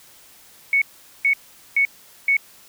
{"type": "tone bursts", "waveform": "sine", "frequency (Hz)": 2217, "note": "C#7", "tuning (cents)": 0, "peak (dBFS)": -14, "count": 4, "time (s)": [0.73, 2.368], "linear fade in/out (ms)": 2, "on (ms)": 87, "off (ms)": 430, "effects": ["white hiss -49 dBFS RMS until 2.68 s"]}